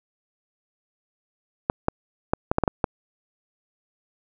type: clicks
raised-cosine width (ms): 1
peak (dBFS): -5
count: 8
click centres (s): 1.699 / 1.884 / 2.335 / 2.515 / 2.584 / 2.637 / 2.678 / 2.842
effects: none